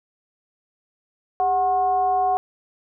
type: tone with frequency modulation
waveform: sine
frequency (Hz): 740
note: F#5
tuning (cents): 0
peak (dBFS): -17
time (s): 1.4-2.37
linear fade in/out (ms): 0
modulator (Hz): 340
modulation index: 0.46
effects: none